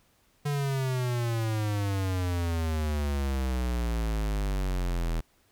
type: exponential sweep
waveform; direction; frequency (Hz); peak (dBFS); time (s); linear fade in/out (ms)
square; down; 146.5 to 40.45; -27; 0.45-5.21; 10
effects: pink hiss -66 dBFS RMS until 5.51 s

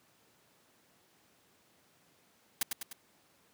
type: noise with echo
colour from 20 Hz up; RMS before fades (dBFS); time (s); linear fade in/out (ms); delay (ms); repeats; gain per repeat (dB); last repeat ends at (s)
white; -29; 2.61-2.63; 5; 100; 3; -5; 2.93
effects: pink hiss -67 dBFS RMS until 3.53 s + high-pass 150 Hz 12 dB/octave

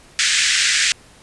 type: band-pass noise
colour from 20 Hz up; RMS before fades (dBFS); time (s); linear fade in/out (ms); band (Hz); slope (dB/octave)
pink; -17; 0.19-0.92; 0; 1600 to 8400; 48
effects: pink hiss -47 dBFS RMS until 1.22 s + resampled to 24000 Hz

